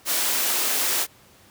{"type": "high-pass noise", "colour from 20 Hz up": "white", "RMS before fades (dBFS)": -23, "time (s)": [0.05, 1.07], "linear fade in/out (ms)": 50, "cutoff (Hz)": 250, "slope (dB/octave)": 24, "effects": ["pink hiss -53 dBFS RMS until 1.5 s", "high-pass 80 Hz 12 dB/octave"]}